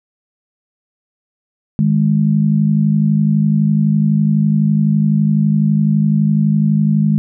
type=tone pair together; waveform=sine; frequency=155.56 / 207.5 Hz; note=D#3 / G#3; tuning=0 / -1 cents; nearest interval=perfect fourth; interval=499 cents; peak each=-13 dBFS; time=1.79-7.18 s; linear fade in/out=0 ms; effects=none